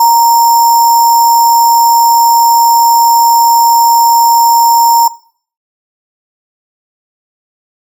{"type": "tone with sample-and-hold", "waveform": "sine", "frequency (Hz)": 932.3, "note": "A#5", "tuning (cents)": 0, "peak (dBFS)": -3, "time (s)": [0, 5.08], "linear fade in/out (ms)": 5, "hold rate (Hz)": 6300, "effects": ["noise-tail reverb RT60 0.5 s tail -19 dB re dry"]}